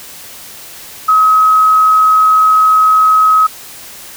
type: tone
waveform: sine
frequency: 1274 Hz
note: D#6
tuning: 41 cents sharp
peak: -5 dBFS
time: 1.08-3.47 s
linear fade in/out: 10 ms
effects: white hiss -32 dBFS RMS until 4.16 s